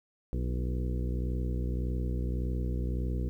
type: harmonic tone with a mistuned harmonic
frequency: 61.74 Hz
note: B1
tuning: in tune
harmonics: 1 / 2 / 3 / 4 / 5 / 6 / 7 / 8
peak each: -30 / -36 / -40 / -42 / -44 / -46 / -47 / -48 dBFS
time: 0.33-3.29 s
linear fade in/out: 0 ms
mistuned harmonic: 5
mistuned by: +50 cents
effects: 11-bit